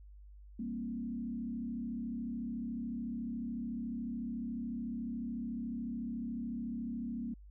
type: tone with frequency modulation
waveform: sine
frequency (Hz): 233.4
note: A#3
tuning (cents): +2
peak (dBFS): -36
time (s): 0.59-7.34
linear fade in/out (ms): 5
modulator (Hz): 33.9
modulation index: 0.94
effects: added 50 Hz sine -51 dBFS peak until 7.5 s